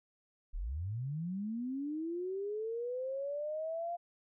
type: linear sweep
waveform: sine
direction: up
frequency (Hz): 30.87 to 700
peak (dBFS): -35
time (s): 0.53-3.97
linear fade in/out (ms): 20
effects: none

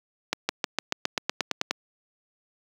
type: accelerating click train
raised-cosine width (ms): 0.2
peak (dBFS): -6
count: 12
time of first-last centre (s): 0.33-1.71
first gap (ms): 160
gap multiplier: 0.95
effects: high-pass 200 Hz 12 dB/octave + 8-bit

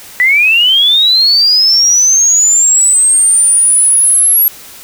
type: linear sweep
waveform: sine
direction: up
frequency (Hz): 1944 to 11530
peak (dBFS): -5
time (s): 0.2-4.48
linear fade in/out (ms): 0
effects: white hiss -33 dBFS RMS until 4.83 s

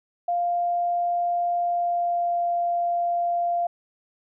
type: tone with pitch glide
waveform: sine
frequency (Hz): 698.5 to 694.1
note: F5 to F5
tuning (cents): 0 to -11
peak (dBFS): -21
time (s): 0.28-3.67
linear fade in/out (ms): 5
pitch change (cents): -11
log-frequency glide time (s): 1.61-2.45
effects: none

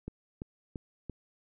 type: click train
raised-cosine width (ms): 3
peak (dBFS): -25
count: 4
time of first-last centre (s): 0.08-1.097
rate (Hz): 2.95
effects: none

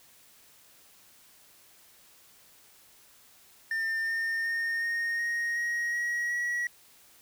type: tone with pitch steps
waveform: triangle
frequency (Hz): 1802 / 1818.7 / 1835.6 / 1852.7 / 1869.9 / 1887.2 / 1904.7 / 1922.4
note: A6 / A#6 / A#6 / A#6 / A#6 / A#6 / A#6 / B6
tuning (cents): +41 / -43 / -27 / -11 / +5 / +21 / +37 / -47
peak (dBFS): -26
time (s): 3.71-6.67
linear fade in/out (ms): 2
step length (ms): 370
effects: white hiss -58 dBFS RMS until 7.21 s

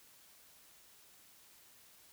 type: silence
effects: white hiss -62 dBFS RMS until 2.12 s

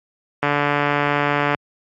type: click train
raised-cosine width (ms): 0.5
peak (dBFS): -3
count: 163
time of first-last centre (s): 0.43-1.547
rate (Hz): 145
effects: high-pass 100 Hz 12 dB/octave + MP3 64 kbps

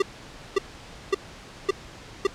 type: tone bursts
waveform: square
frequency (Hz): 392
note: G4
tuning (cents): 0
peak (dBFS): -18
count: 5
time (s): 0-2.27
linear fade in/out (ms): 5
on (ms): 22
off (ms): 540
effects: pink hiss -44 dBFS RMS until 2.34 s + low-pass 6000 Hz 12 dB/octave

